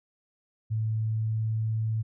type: tone with pitch glide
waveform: sine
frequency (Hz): 110 to 110.64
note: A2 to A2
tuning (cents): 0 to +10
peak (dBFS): -25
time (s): 0.7-2.03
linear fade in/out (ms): 20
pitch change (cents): +10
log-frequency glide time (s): 0.95-1.79
effects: none